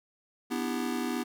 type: chord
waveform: square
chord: E minor seventh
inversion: second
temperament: just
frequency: 247.2 / 296.7 / 329.6 / 395.6 Hz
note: B3 / D4 / E4 / G4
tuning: +2 / +18 / 0 / +16 cents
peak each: -33 / -38 / -37 / -39 dBFS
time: 0.5-1.24 s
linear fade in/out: 20 ms
effects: none